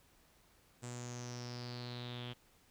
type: tone with low-pass filter sweep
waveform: sawtooth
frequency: 122 Hz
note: B2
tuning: 21 cents flat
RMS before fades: -45 dBFS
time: 0.82-2.34 s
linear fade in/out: 20 ms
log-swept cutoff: 7800 to 3200 Hz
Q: 7.4
effects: pink hiss -68 dBFS RMS until 2.7 s